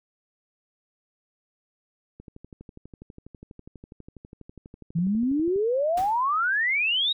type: click train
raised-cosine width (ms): 3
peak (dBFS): -30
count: 42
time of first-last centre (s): 2.2-5.561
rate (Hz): 12.2
type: exponential sweep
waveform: sine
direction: up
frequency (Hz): 160.8 to 3859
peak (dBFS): -21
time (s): 4.95-7.13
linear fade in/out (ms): 10
type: noise with exponential decay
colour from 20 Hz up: pink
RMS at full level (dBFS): -36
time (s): 5.97-6.28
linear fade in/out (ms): 5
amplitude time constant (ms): 66
effects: none